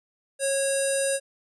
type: tone with low-pass filter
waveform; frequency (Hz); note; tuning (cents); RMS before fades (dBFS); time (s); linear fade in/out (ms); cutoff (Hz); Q
square; 548; C#5; -20; -25; 0.39-1.2; 50; 9200; 9.7
effects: none